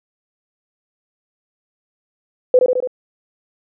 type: tone with echo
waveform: sine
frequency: 505 Hz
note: B4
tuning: 39 cents sharp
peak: -6 dBFS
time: 2.54-2.59 s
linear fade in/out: 2 ms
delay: 71 ms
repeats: 4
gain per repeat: -3 dB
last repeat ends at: 2.874 s
effects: none